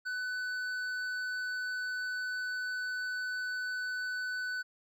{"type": "tone with hard clipping", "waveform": "sine", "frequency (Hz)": 1499, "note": "F#6", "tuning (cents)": 22, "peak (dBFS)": -35, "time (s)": [0.05, 4.63], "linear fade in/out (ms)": 20, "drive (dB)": 7, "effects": []}